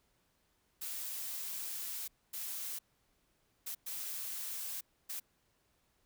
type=noise bursts at uneven times; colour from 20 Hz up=blue; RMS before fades=-41 dBFS; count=5; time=0.81-2.08 / 2.33-2.79 / 3.66-3.75 / 3.86-4.81 / 5.09-5.2 s; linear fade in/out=10 ms; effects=pink hiss -75 dBFS RMS until 6.05 s